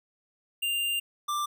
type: tone pair in turn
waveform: square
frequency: 2794 / 1181.9 Hz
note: F7 / D6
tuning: 0 / +11 cents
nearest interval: octave + minor third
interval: 1489 cents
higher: first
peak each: -27 / -28 dBFS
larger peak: first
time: 0.62-1 / 1.28-1.46 s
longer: first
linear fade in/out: 10 ms
effects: none